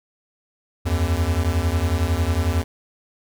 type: beating tone pair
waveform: square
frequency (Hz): 78.7 / 89.7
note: D#2 / F2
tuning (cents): +20 / +47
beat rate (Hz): 11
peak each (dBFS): -22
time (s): 0.85-2.64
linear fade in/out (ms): 20
effects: none